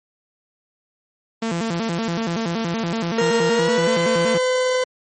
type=tone with vibrato; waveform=sawtooth; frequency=196 Hz; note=G3; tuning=in tune; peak=-17 dBFS; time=1.42-4.38 s; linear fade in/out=5 ms; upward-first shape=square; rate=5.3 Hz; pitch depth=250 cents each way
type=tone with pitch glide; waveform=40% pulse; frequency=466.2 to 508.4 Hz; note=A#4 to C5; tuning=0 to -50 cents; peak=-16 dBFS; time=3.18-4.84 s; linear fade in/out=5 ms; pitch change=+150 cents; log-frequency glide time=3.51-3.95 s
effects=MP3 32 kbps